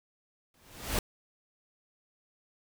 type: noise with exponential growth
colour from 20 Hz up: pink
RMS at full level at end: -28 dBFS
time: 0.54-0.99 s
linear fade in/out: 2 ms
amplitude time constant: 96 ms
effects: none